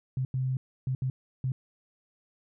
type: tone bursts at uneven times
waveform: sine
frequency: 130.1 Hz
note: C3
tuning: 9 cents flat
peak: -26 dBFS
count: 5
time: 0.17-0.25 / 0.34-0.57 / 0.87-0.95 / 1.02-1.1 / 1.44-1.52 s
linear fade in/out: 2 ms
effects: none